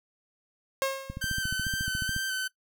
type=tone with exponential decay; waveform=sawtooth; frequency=539 Hz; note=C#5; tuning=49 cents flat; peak=-19 dBFS; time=0.82-1.33 s; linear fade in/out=0 ms; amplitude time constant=110 ms
type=click train; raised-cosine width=5 ms; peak=-23 dBFS; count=16; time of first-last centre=1.1-2.164 s; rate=14.1 Hz
type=tone with vibrato; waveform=sawtooth; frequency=1542 Hz; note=G6; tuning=29 cents flat; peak=-26 dBFS; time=1.21-2.48 s; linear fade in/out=10 ms; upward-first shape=square; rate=2.3 Hz; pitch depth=20 cents each way
effects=noise-tail reverb RT60 0.1 s tail -18 dB re dry